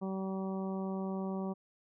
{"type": "harmonic tone", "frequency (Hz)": 191.2, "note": "G3", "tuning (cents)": -43, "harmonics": [1, 2, 3, 4, 5, 6], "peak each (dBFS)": [-35, -41, -45, -47, -49, -51], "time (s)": [0.01, 1.54], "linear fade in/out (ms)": 20, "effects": []}